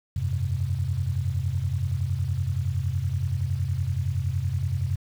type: chord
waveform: sine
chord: F suspended second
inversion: none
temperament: equal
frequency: 87.31 / 98 / 130.81 Hz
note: F2 / G2 / C3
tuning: 0 / 0 / 0 cents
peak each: -28 dBFS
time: 0.16-4.96 s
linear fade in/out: 5 ms
effects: 8-bit